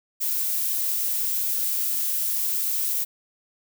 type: noise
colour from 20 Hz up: violet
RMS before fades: -25 dBFS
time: 0.2-3.05 s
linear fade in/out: 20 ms
effects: none